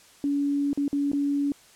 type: tone with dropouts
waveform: sine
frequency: 284.2 Hz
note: C#4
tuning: 43 cents sharp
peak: -22 dBFS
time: 0.24-1.52 s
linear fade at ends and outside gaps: 1 ms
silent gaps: 0.731-0.775 / 0.88-0.929 / 1.117-1.132 s
effects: white hiss -54 dBFS RMS until 1.75 s + low-pass 10000 Hz 12 dB/octave